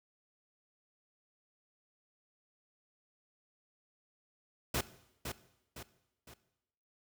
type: noise with echo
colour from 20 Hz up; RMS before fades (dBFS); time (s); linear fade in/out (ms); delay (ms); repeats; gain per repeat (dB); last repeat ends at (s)
pink; -33; 4.74-4.81; 5; 510; 3; -7; 6.34
effects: noise-tail reverb RT60 0.9 s tail -17 dB re dry